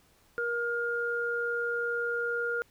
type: tone pair together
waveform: sine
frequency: 472.7 / 1415 Hz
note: A#4 / F6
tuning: +24 / +22 cents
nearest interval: octave + perfect fifth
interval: 1898 cents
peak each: -32 / -30 dBFS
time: 0.38-2.62 s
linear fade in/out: 0 ms
effects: pink hiss -64 dBFS RMS until 2.7 s